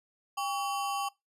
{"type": "ring-modulated tone", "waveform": "square", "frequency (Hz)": 964, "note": "B5", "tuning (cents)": -42, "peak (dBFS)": -28, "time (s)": [0.37, 1.09], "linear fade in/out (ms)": 10, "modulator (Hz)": 163, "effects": ["noise-tail reverb RT60 0.2 s tail -22 dB re dry", "resampled to 32000 Hz"]}